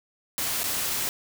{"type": "noise with dropouts", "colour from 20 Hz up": "white", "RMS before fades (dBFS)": -28, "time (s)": [0.38, 1.09], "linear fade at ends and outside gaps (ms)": 0, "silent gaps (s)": [0.633, 0.64], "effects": []}